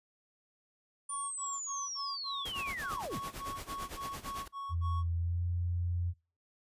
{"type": "tone bursts", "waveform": "triangle", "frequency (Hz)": 1108.7, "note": "C#6", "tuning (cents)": 0, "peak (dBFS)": -36, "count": 14, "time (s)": [1.09, 5.038], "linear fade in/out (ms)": 50, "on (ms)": 230, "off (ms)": 56}
{"type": "linear sweep", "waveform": "sine", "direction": "down", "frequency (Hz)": [9300, 82.41], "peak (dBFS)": -37, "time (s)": [1.09, 3.19], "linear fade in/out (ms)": 5}
{"type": "noise with tremolo", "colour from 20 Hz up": "pink", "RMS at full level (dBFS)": -42, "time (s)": [2.45, 4.48], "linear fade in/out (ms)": 5, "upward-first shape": "sine", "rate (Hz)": 8.9, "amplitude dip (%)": 80}
{"type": "tone with pitch glide", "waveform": "sine", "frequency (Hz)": [84.6, 87.38], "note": ["E2", "F2"], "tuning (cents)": [45, 1], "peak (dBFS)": -30, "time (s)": [4.69, 6.14], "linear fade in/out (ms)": 50, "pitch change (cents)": 56, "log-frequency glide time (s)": [5.17, 5.43]}
{"effects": ["noise-tail reverb RT60 0.4 s tail -25 dB re dry", "resampled to 32000 Hz"]}